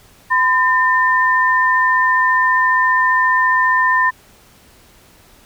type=tone pair together; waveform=sine; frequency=1015 / 1803.7 Hz; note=B5 / A6; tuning=+47 / +42 cents; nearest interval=minor seventh; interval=995 cents; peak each=-14 dBFS; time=0.3-4.11 s; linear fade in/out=20 ms; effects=pink hiss -48 dBFS RMS until 5.45 s